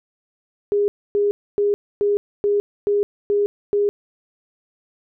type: tone bursts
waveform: sine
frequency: 408.9 Hz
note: G#4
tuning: 27 cents flat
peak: -15 dBFS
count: 8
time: 0.72-3.89 s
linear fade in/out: 0 ms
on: 160 ms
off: 270 ms
effects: none